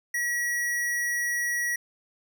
square tone, 1920 Hz, B6, 49 cents flat, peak -26 dBFS, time 0.14-1.76 s, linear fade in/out 5 ms, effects none

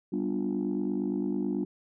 sine chord, G dominant seventh, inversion none, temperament just, 196 / 245 / 294 / 352.8 Hz, G3 / B3 / D4 / F4, 0 / -14 / +2 / +18 cents, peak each -31 / -32 / -31 / -33 dBFS, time 0.12-1.65 s, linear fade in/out 10 ms, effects tanh soft clip ceiling -21 dBFS

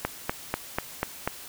click train, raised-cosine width 0.5 ms, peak -10 dBFS, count 6, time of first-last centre 0.05-1.275 s, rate 4.08 Hz, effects white hiss -43 dBFS RMS until 1.48 s

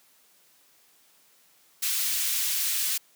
white high-pass noise, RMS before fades -27 dBFS, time 1.82-2.98 s, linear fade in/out 10 ms, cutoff 2300 Hz, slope 12 dB/octave, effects white hiss -61 dBFS RMS until 3.15 s + high-pass 150 Hz 12 dB/octave

